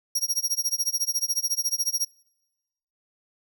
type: tone with tremolo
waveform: sawtooth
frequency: 5630 Hz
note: F8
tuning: 13 cents sharp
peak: -18 dBFS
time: 0.15-2.05 s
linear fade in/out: 5 ms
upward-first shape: sine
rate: 14 Hz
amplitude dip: 95%
effects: noise-tail reverb RT60 1.0 s tail -25 dB re dry